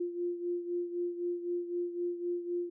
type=beating tone pair; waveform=sine; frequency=349.2 / 353.1 Hz; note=F4 / F4; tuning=0 / +19 cents; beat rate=3.9 Hz; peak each=-33 / -39 dBFS; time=0-2.7 s; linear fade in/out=10 ms; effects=none